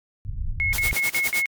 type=low-pass noise; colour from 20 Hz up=pink; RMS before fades=-28 dBFS; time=0.25-0.93 s; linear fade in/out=0 ms; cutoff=110 Hz; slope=24 dB/octave
type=tone bursts; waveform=sine; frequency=2175 Hz; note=C#7; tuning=33 cents flat; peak=-20 dBFS; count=5; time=0.6-1.458 s; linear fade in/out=0 ms; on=130 ms; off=52 ms
type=noise with tremolo; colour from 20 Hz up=white; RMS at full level=-26 dBFS; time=0.73-1.42 s; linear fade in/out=0 ms; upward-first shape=sine; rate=9.7 Hz; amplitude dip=90%
effects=MP3 96 kbps